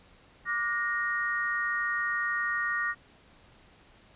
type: tone cluster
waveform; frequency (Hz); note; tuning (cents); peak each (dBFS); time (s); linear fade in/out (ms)
sine; 1174 / 1439 / 1866; D6 / F#6 / A#6; -1 / -49 / +1; -34 / -33 / -29; 0.45-2.95; 50
effects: pink hiss -58 dBFS RMS until 4.15 s + resampled to 8000 Hz